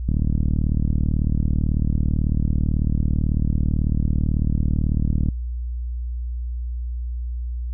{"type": "click train", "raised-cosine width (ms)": 5, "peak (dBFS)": -9, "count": 199, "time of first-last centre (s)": [0.09, 5.287], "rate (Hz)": 38.1, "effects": ["added 60 Hz sine -24 dBFS peak until 7.73 s"]}